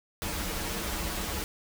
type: noise with comb filter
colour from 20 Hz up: pink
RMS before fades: -33 dBFS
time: 0.22-1.44 s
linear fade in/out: 0 ms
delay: 7.7 ms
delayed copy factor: -0.85
effects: none